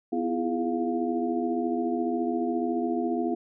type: tone cluster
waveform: sine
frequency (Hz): 249.2 / 324.1 / 338.4 / 416.5 / 703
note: B3 / E4 / E4 / G#4 / F5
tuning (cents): +16 / -29 / +45 / +5 / +11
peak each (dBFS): -29 / -36 / -29 / -33 / -33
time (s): 0.12-3.35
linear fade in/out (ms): 10
effects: none